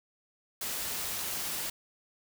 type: noise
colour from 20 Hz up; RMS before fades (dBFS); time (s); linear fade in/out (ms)
white; -35; 0.61-1.7; 5
effects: none